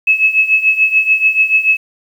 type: tone with tremolo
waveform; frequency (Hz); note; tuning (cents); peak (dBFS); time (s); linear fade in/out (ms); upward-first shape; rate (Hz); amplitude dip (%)
sine; 2588; E7; -32; -5; 0.07-1.77; 5; triangle; 6.9; 85
effects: 7-bit